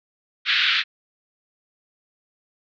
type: band-pass noise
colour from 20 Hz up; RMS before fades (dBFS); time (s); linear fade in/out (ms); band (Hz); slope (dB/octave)
white; -20; 0.45-0.84; 50; 1400 to 4000; 48
effects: none